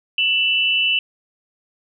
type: tone pair together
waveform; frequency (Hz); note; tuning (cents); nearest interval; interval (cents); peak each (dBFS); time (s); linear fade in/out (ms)
sine; 2671 / 2960; E7 / F#7; +22 / 0; major second; 178; -18; 0.18-0.99; 2
effects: none